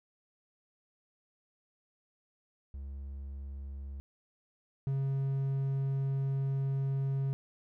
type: tone pair in turn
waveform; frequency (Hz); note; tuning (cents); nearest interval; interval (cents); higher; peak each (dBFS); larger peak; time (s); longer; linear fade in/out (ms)
triangle; 68.9 / 136.1; C#2 / C#3; -10 / -31; octave; 1179; second; -37 / -27; second; 2.74-4 / 4.87-7.33; second; 0
effects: none